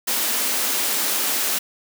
white high-pass noise, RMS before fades -22 dBFS, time 0.07-1.59 s, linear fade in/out 10 ms, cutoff 200 Hz, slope 96 dB/octave, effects none

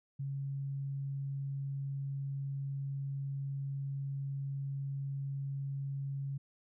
sine tone, 138.1 Hz, C#3, 6 cents flat, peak -35 dBFS, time 0.19-6.38 s, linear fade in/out 10 ms, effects none

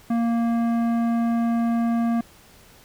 sine tone with tanh clipping, 232.5 Hz, A#3, 4 cents flat, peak -21 dBFS, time 0.1-2.21 s, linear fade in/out 5 ms, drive 13 dB, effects pink hiss -51 dBFS RMS until 2.84 s

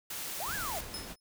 white noise, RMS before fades -39 dBFS, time 0.1-0.81 s, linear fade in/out 5 ms
sine linear two-way sweep, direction up then down, 587 to 1708 to 587 Hz, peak -36 dBFS, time 0.4-0.79 s, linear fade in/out 2 ms, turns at 0.55 s
pink noise with tremolo, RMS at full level -42 dBFS, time 0.44-1.16 s, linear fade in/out 50 ms, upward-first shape triangle, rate 6.1 Hz, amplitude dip 30%
sawtooth tone with exponential decay, 5170 Hz, E8, 34 cents flat, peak -33 dBFS, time 0.94-1.2 s, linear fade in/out 1 ms, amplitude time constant 56 ms
effects none

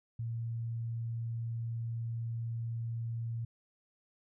sine tone, 115.5 Hz, A#2, 16 cents flat, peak -34 dBFS, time 0.19-3.45 s, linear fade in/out 5 ms, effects none

